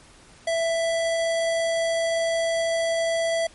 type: tone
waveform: square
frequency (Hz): 662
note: E5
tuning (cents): +7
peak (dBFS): -22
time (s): 0.47-3.47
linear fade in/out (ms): 5
effects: pink hiss -51 dBFS RMS until 3.54 s + MP3 48 kbps